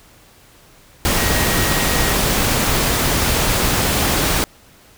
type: tone in noise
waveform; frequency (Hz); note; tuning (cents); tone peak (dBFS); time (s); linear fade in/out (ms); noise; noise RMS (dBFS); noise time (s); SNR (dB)
sine; 1889; A#6; +22; -26; 1.18-2.13; 0; pink; -17; 1.05-4.44; -12
effects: pink hiss -48 dBFS RMS until 4.97 s